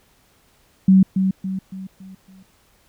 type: tone with echo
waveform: sine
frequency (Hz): 190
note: F#3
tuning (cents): +46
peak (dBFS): -8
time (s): 0.88-1.03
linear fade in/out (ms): 5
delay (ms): 280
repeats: 5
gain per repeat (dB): -7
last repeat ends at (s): 2.43
effects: pink hiss -58 dBFS RMS until 2.88 s